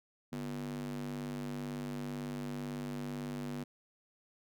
square tone with high-pass filter, 49 Hz, G1, in tune, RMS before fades -40 dBFS, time 0.32-3.64 s, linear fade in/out 10 ms, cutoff 200 Hz, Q 6.5, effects none

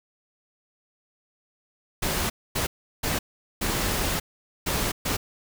pink noise bursts at uneven times, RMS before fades -26 dBFS, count 6, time 2.02-2.3 / 2.55-2.67 / 3.03-3.19 / 3.61-4.2 / 4.66-4.92 / 5.05-5.17 s, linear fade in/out 10 ms, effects none

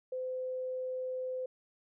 sine tone, 512 Hz, C5, 38 cents flat, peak -34 dBFS, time 0.12-1.46 s, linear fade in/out 5 ms, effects none

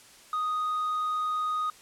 sine tone with tanh clipping, 1244.5 Hz, D#6, in tune, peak -27 dBFS, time 0.33-1.7 s, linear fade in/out 2 ms, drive 2 dB, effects white hiss -53 dBFS RMS until 1.81 s + low-pass 10000 Hz 12 dB/octave

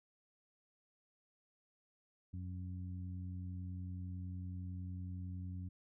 harmonic tone, 90.9 Hz, F#2, 30 cents flat, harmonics 1 / 2 / 3, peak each -42 / -49 / -55 dBFS, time 2.33-5.69 s, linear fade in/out 10 ms, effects none

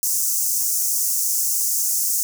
pink high-pass noise, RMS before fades -21 dBFS, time 0.03-2.23 s, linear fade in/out 0 ms, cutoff 5800 Hz, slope 48 dB/octave, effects none

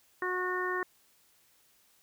harmonic tone, 365.1 Hz, F#4, 23 cents flat, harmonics 1 / 2 / 3 / 4 / 5, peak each -34 / -44 / -35 / -39 / -35 dBFS, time 0.22-0.83 s, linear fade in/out 2 ms, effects white hiss -66 dBFS RMS until 2.02 s

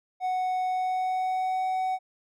triangle tone with pitch glide, 740 to 749.5 Hz, F#5 to F#5, 0 to +22 cents, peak -23 dBFS, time 0.2-1.99 s, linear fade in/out 50 ms, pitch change +22 cents, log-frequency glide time 0.67-1.62 s, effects none

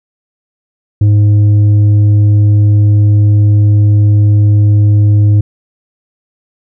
sine tone with tanh clipping, 103.83 Hz, G#2, in tune, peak -5 dBFS, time 1.01-5.41 s, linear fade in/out 5 ms, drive 5 dB, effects none

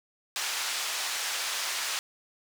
white band-pass noise, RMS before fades -32 dBFS, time 0.36-1.99 s, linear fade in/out 0 ms, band 850 to 6300 Hz, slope 12 dB/octave, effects none

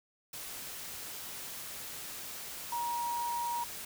sine tone in noise, 949 Hz, A#5, 31 cents sharp, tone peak -32 dBFS, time 2.72-3.64 s, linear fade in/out 5 ms, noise white, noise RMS -43 dBFS, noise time 0.33-3.85 s, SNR +8 dB, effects none

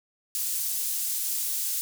pink high-pass noise, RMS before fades -29 dBFS, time 0.35-1.81 s, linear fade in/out 0 ms, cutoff 8400 Hz, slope 12 dB/octave, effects none

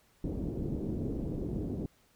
white low-pass noise, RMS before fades -35 dBFS, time 0.24-1.86 s, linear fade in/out 2 ms, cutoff 360 Hz, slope 24 dB/octave, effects pink hiss -67 dBFS RMS until 2.15 s

